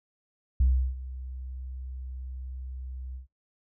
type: tone with ADSR envelope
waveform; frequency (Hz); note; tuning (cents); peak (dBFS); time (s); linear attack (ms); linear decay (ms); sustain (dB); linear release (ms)
sine; 64.2; C2; -32; -16; 0.6-3.27; 5; 340; -19; 120
effects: noise-tail reverb RT60 0.2 s tail -26 dB re dry + tanh soft clip ceiling -16 dBFS